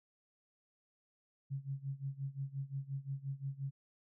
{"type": "tone with tremolo", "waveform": "sine", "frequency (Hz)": 137.2, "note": "C#3", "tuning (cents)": -17, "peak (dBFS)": -35, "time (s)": [1.5, 3.71], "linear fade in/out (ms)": 20, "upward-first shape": "sine", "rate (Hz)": 5.7, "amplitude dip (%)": 90, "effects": []}